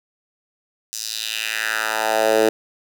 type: tone with high-pass filter sweep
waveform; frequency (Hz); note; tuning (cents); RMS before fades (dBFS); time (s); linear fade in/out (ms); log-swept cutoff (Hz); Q
10% pulse; 110; A2; 0; -21; 0.93-2.49; 0; 6100 to 390; 2.3
effects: none